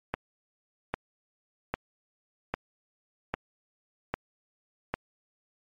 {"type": "click train", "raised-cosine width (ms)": 0.5, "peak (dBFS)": -13, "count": 7, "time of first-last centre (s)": [0.14, 4.94], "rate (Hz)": 1.25, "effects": ["MP3 64 kbps"]}